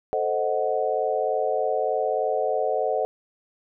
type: chord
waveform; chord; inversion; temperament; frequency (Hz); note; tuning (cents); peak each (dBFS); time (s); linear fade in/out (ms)
sine; A diminished seventh; none; equal; 440 / 523.3 / 622.3 / 740; A4 / C5 / Eb5 / Gb5; 0 / 0 / 0 / 0; -27; 0.13-3.05; 0
effects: none